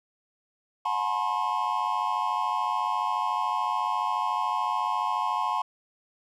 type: tone cluster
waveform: triangle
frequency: 726 / 861 / 974 / 1068 Hz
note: F#5 / A5 / B5 / C6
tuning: -33 / -38 / -24 / +35 cents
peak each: -32 / -28 / -29 / -27 dBFS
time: 0.85-5.62 s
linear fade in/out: 5 ms
effects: none